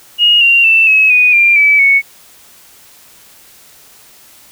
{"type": "tone with pitch steps", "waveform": "sine", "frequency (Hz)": [2870, 2766, 2665, 2569, 2475, 2386, 2299, 2216], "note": ["F7", "F7", "E7", "E7", "D#7", "D7", "D7", "C#7"], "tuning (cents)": [47, -17, 18, -45, -10, 27, -37, -1], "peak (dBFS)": -5, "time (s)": [0.18, 2.02], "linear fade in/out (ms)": 50, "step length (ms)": 230, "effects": ["white hiss -42 dBFS RMS until 4.51 s"]}